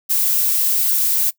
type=noise; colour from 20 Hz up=violet; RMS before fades=-17 dBFS; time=0.09-1.31 s; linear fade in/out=20 ms; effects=noise-tail reverb RT60 0.1 s tail -20 dB re dry

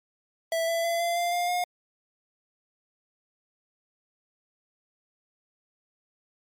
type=tone with pitch steps; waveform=square; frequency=659.3 / 668.1 / 677.1 / 686.1 / 695.3 / 704.6 / 714 Hz; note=E5 / E5 / E5 / F5 / F5 / F5 / F5; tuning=0 / +23 / +46 / -31 / -8 / +15 / +38 cents; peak=-25 dBFS; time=0.52-1.64 s; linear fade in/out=2 ms; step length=160 ms; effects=MP3 64 kbps

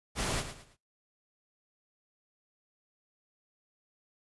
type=noise with echo; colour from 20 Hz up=pink; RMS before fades=-32 dBFS; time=0.15-0.44 s; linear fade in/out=50 ms; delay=110 ms; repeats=3; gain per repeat=-10 dB; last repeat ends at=0.77 s; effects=noise-tail reverb RT60 0.3 s tail -25 dB re dry + resampled to 24000 Hz

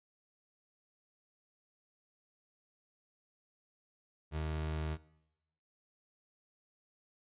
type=tone; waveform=30% pulse; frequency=77.8 Hz; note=D#2; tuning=in tune; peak=-32 dBFS; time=4.31-4.98 s; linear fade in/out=50 ms; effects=noise-tail reverb RT60 0.9 s tail -20 dB re dry + resampled to 8000 Hz

